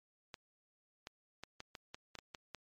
clicks, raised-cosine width 0.2 ms, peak -28 dBFS, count 10, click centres 0.342 / 1.071 / 1.436 / 1.604 / 1.752 / 1.945 / 2.153 / 2.188 / 2.348 / 2.547 s, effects MP3 64 kbps

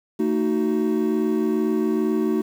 triangle chord, D# diminished, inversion second, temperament just, 224 / 311.1 / 373.4 Hz, A3 / D#4 / F#4, +31 / 0 / +16 cents, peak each -21 dBFS, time 0.19-2.42 s, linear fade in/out 10 ms, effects tanh soft clip ceiling -9 dBFS + 8-bit

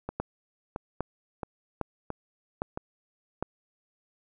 two click trains, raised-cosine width 1 ms, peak -15 / -19 dBFS, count 5 / 5, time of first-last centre 0.2-3.426 / 0.09-2.775 s, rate 1.24 / 1.49 Hz, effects none

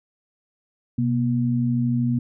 sine tone pair together, 126.7 / 239.2 Hz, B2 / A#3, +45 / +45 cents, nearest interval major seventh, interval 1100 cents, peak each -22 / -21 dBFS, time 0.98-2.19 s, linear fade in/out 5 ms, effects none

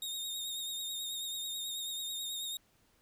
sawtooth tone with vibrato, 3710 Hz, A#7, 9 cents flat, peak -34 dBFS, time 0.02-2.57 s, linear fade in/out 2 ms, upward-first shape sine, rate 9.2 Hz, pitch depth 39 cents each way, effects pink hiss -70 dBFS RMS until 3.01 s

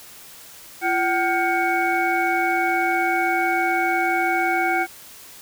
sine tone cluster, 342.1 / 758 / 1422 / 1580 / 2227 Hz, F4 / F#5 / F6 / G6 / C#7, -36 / +42 / +31 / +13 / +7 cents, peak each -25 / -21 / -27 / -28 / -24 dBFS, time 0.81-4.87 s, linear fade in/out 50 ms, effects tanh soft clip ceiling -7 dBFS + white hiss -43 dBFS RMS until 5.41 s

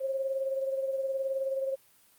sine beating tone pair, 535 / 554 Hz, C5 / C#5, +38 / -1 cents, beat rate 19 Hz, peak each -29 / -38 dBFS, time 0-1.76 s, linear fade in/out 20 ms, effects white hiss -62 dBFS RMS until 2.18 s + Opus 32 kbps

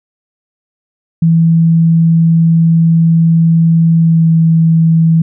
sine tone with pitch glide, 164.81 to 163.2 Hz, E3 to E3, 0 to -17 cents, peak -5 dBFS, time 1.22-5.22 s, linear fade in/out 5 ms, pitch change -17 cents, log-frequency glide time 3.98-4.27 s, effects none

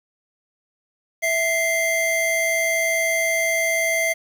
square tone pair together, 656.1 / 2089 Hz, E5 / C7, -8 / -3 cents, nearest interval octave + minor sixth, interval 2005 cents, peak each -24 / -21 dBFS, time 1.22-4.14 s, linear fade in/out 20 ms, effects 8-bit

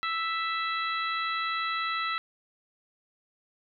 harmonic tone, 659.3 Hz, E5, in tune, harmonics 2 / 3 / 4 / 5 / 6, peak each -30 / -34 / -38 / -41 / -37 dBFS, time 0.03-2.18 s, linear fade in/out 0 ms, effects none

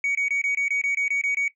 sine tone bursts, 2248 Hz, C#7, 24 cents sharp, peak -19 dBFS, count 11, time 0.04-1.48 s, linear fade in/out 2 ms, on 110 ms, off 23 ms, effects noise-tail reverb RT60 0.1 s tail -17 dB re dry + tanh soft clip ceiling -19 dBFS

